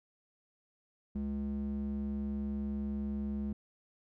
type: tone with band-pass filter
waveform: square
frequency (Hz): 70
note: C#2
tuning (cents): +18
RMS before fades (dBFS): -36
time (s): 1.15-3.53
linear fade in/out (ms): 5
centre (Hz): 180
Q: 4
effects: none